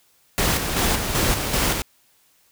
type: noise with tremolo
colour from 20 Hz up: pink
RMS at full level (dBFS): -20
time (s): 0.38-1.82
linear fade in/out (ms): 0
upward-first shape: square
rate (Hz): 2.6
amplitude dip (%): 45
effects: white hiss -60 dBFS RMS until 2.51 s

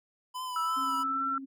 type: tone with vibrato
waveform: square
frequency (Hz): 1000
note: B5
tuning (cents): +21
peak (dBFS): -35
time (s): 0.34-1.04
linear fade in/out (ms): 20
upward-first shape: triangle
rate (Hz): 2.8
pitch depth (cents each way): 50
type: tone with pitch glide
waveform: sine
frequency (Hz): 1318.5 to 1346.2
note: E6 to E6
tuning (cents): 0 to +36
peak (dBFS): -28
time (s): 0.56-1.38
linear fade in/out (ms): 2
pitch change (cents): +36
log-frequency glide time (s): 1.08-1.23
type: tone with tremolo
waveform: sine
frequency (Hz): 270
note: C#4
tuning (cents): -45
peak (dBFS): -37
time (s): 0.76-1.46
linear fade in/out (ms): 20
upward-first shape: sine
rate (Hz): 18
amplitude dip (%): 30
effects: none

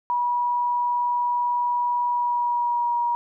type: tone with pitch glide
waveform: sine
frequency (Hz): 969 to 954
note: B5 to A#5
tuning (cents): -33 to +40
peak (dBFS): -20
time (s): 0.1-3.15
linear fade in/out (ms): 0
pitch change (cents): -27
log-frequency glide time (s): 2.08-2.96
effects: none

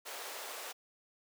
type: high-pass noise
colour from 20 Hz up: pink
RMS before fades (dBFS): -44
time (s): 0.05-0.73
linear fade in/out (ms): 20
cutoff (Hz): 460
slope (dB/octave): 24
effects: none

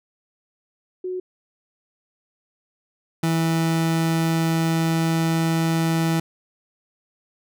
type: tone pair in turn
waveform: sine / 30% pulse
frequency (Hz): 367.4 / 163.66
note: F#4 / E3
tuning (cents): -12 / -12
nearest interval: octave + major second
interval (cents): 1400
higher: first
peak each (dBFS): -25 / -16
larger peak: second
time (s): 1.04-1.2 / 3.23-6.2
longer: second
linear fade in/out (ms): 5
effects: none

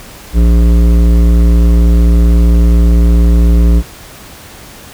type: tone with hard clipping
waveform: sine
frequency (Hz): 57.8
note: A#1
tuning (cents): -14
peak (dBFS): -6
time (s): 0.33-3.83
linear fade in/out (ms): 50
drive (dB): 13
effects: pink hiss -33 dBFS RMS until 4.93 s

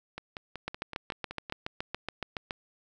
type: two click trains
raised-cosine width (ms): 0.3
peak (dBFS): -17 / -22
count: 14 / 8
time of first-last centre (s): 0.68-2.508 / 0.18-1.498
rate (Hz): 7.11 / 5.31
effects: none

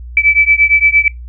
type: beating tone pair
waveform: sine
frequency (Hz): 2305 / 2313.7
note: D7 / D7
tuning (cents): -33 / -26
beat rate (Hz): 8.7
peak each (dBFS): -10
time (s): 0.17-1.08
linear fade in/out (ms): 2
effects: noise-tail reverb RT60 0.2 s tail -25 dB re dry + added 60 Hz sine -26 dBFS peak until 1.28 s

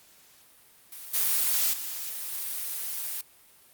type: noise with level steps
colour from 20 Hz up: blue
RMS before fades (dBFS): -42 / -25 / -35 / -33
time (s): 0.92-3.21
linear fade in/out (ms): 2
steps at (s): 1.13 / 1.72 / 2.32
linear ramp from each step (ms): 20
effects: white hiss -57 dBFS RMS until 3.73 s + Opus 48 kbps

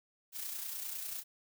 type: noise with amplitude modulation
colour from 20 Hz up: blue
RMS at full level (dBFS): -39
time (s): 0.32-1.24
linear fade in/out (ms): 50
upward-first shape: sine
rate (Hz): 30.1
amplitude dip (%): 45
effects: none

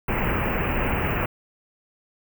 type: band-stop noise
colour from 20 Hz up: pink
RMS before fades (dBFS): -24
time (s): 0.08-1.26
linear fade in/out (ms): 5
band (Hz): 2800 to 16000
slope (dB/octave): 96
effects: none

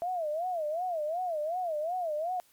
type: tone with vibrato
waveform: sine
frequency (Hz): 664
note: E5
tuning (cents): +12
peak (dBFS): -29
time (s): 0.02-2.4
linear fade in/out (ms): 0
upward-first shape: sine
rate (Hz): 2.7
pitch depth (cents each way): 190
effects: white hiss -64 dBFS RMS until 2.52 s + MP3 96 kbps

